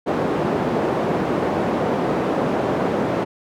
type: band-pass noise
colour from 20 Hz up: white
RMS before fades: -21 dBFS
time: 0.06-3.25 s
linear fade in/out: 20 ms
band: 160 to 560 Hz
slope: 12 dB/octave
effects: none